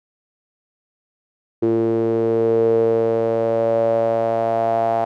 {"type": "tone with band-pass filter sweep", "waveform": "sawtooth", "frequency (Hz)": 113.9, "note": "A#2", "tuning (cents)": -40, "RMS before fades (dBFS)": -18, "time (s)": [1.62, 5.05], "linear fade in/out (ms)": 10, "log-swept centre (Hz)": [370, 720], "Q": 7.4, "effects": []}